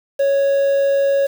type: tone with quantisation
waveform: triangle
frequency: 554.4 Hz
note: C#5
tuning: in tune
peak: -11 dBFS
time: 0.19-1.27 s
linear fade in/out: 10 ms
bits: 6
effects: none